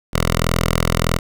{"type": "tone with notch filter", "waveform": "5% pulse", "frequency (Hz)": 41.61, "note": "E1", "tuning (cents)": 17, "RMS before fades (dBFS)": -18, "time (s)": [0.13, 1.19], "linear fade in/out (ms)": 10, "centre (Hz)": 320, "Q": 0.93, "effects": []}